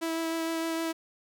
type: tone with vibrato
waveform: sawtooth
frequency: 327.4 Hz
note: E4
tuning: 12 cents flat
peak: -25 dBFS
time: 0.01-0.93 s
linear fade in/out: 20 ms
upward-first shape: triangle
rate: 6.5 Hz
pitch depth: 14 cents each way
effects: none